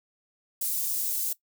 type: high-pass noise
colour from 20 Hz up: white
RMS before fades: -29 dBFS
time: 0.61-1.33 s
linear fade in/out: 5 ms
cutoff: 8500 Hz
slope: 12 dB/octave
effects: noise-tail reverb RT60 0.1 s tail -18 dB re dry